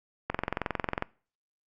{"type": "click train", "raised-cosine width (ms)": 0.5, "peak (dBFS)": -13, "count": 17, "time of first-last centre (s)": [0.3, 1.024], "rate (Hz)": 22.1, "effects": ["noise-tail reverb RT60 0.4 s tail -23 dB re dry", "Opus 48 kbps"]}